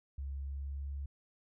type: tone with pitch glide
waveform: sine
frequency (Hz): 68.8 to 70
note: C#2 to C#2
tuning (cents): -12 to +18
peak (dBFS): -37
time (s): 0.18-1.06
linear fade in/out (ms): 5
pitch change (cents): +30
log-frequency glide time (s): 0.33-0.92
effects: none